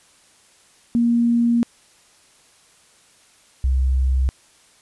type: tone pair in turn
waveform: sine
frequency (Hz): 235.6 / 65.18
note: A#3 / C2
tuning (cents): +19 / -6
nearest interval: octave + minor seventh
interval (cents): 2225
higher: first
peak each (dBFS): -14 / -15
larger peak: first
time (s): 0.95-1.63 / 3.64-4.29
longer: first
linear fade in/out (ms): 0
effects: white hiss -54 dBFS RMS until 4.81 s + resampled to 24000 Hz